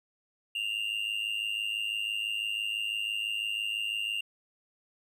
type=tone with amplitude modulation; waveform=triangle; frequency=2794 Hz; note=F7; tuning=in tune; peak=-25 dBFS; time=0.55-4.21 s; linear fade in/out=5 ms; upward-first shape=sine; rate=106 Hz; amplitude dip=75%; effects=none